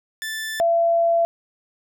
sawtooth / sine tone pair in turn, 1760 / 675.1 Hz, A6 / E5, 0 / +41 cents, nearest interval octave + perfect fourth, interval 1659 cents, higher first, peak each -23 / -15 dBFS, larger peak second, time 0.22-0.6 / 0.6-1.25 s, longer second, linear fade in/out 0 ms, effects none

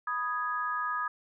sine chord, G# minor, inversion first, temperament equal, 987.8 / 1244.5 / 1661.2 Hz, B5 / D#6 / G#6, 0 / 0 / 0 cents, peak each -37 / -31 / -35 dBFS, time 0.07-1.08 s, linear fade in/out 5 ms, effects none

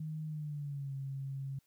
sine tone with pitch glide, 155.56 to 136.21 Hz, D#3 to C#3, 0 to -30 cents, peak -37 dBFS, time 0-1.59 s, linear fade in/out 5 ms, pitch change -230 cents, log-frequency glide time 0.26-0.94 s, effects white hiss -75 dBFS RMS until 1.66 s

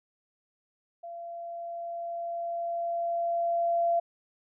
sine tone with level ramp, 683 Hz, F5, 39 cents flat, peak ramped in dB -38 to -22 dBFS, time 1.03-4 s, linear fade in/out 10 ms, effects none

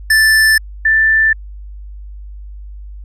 square / sine tone pair in turn, 1760 / 1768.9 Hz, A6 / A6, 0 / +9 cents, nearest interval unison, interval 9 cents, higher second, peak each -8 dBFS, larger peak neither, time 0.1-0.58 / 0.85-1.33 s, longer neither, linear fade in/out 5 ms, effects added 50 Hz sine -28 dBFS peak until 3.04 s + resampled to 32000 Hz

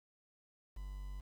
triangle tone with quantisation, 48.57 Hz, G1, 15 cents flat, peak -40 dBFS, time 0.76-1.21 s, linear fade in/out 10 ms, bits 10, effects none

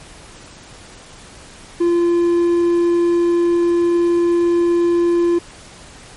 triangle tone, 344.5 Hz, F4, 24 cents flat, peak -10 dBFS, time 1.8-5.39 s, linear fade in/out 10 ms, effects pink hiss -40 dBFS RMS until 6.16 s + MP3 48 kbps

